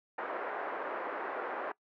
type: band-pass noise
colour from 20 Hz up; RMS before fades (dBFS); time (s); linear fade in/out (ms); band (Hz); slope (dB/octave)
pink; -38; 0.18-1.72; 5; 400 to 1700; 24
effects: noise-tail reverb RT60 0.1 s tail -22 dB re dry